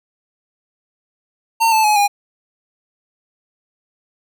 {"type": "tone with pitch steps", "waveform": "square", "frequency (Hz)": [909, 876.5, 845.2, 815], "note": ["A#5", "A5", "G#5", "G#5"], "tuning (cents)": [-44, -7, 30, -33], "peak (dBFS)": -12, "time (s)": [1.6, 2.08], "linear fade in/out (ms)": 20, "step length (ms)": 120, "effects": []}